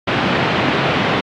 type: band-pass noise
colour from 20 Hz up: pink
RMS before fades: -17 dBFS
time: 0.07-1.21 s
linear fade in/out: 10 ms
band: 120 to 3300 Hz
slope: 24 dB/octave
effects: AAC 64 kbps